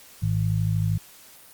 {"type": "harmonic tone", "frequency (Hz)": 53, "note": "G#1", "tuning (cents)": 36, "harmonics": [1, 2, 3], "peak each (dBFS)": [-34, -22, -26], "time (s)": [0.22, 0.98], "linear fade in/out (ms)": 10, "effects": ["white hiss -49 dBFS RMS until 1.53 s", "Opus 48 kbps"]}